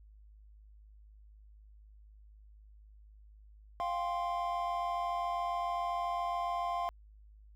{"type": "chord", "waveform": "triangle", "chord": "F suspended second", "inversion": "none", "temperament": "just", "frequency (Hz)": [698.5, 785.8, 1047.7], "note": ["F5", "G5", "C6"], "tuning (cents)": [0, 4, 2], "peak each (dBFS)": [-33, -39, -34], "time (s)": [3.8, 6.89], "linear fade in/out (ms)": 0, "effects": ["added 52 Hz sine -54 dBFS peak until 7.55 s"]}